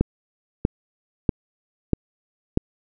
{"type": "click train", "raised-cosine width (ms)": 3, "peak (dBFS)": -4, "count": 5, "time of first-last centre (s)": [0.01, 2.574], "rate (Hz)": 1.56, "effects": []}